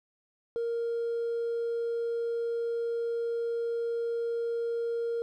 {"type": "tone with hard clipping", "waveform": "triangle", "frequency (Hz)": 466.2, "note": "A#4", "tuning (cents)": 0, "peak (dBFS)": -28, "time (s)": [0.56, 5.22], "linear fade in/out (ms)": 0, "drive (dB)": 2, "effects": []}